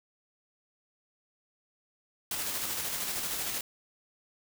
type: noise with tremolo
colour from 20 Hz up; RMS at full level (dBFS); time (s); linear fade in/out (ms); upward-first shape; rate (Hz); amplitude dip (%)
white; -33; 2.31-3.61; 2; square; 13; 25
effects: none